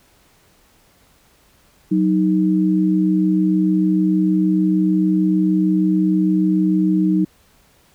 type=tone pair together; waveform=sine; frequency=185.7 / 312.3 Hz; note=F#3 / D#4; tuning=+7 / +7 cents; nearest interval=major sixth; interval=900 cents; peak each=-16 dBFS; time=1.91-7.25 s; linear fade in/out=10 ms; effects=pink hiss -55 dBFS RMS until 7.94 s